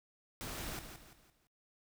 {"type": "noise with echo", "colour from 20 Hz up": "pink", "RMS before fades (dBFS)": -43, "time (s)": [0.41, 0.79], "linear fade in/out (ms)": 0, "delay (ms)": 170, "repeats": 4, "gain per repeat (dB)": -8, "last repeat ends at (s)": 1.47, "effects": ["noise-tail reverb RT60 0.2 s tail -24 dB re dry"]}